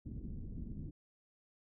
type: low-pass noise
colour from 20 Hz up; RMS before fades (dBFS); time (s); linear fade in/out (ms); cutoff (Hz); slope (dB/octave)
pink; -44; 0.05-0.91; 10; 270; 24
effects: none